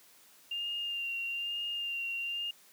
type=tone with vibrato; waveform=sine; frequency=2794 Hz; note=F7; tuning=in tune; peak=-33 dBFS; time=0.51-2.51 s; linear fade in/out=5 ms; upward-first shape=sine; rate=1.1 Hz; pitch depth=25 cents each way; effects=white hiss -60 dBFS RMS until 2.72 s + high-pass 150 Hz 12 dB/octave